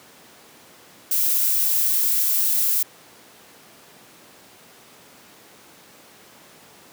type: noise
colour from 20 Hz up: violet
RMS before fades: -20 dBFS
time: 1.11-2.83 s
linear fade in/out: 5 ms
effects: pink hiss -48 dBFS RMS until 6.92 s + high-pass 200 Hz 12 dB/octave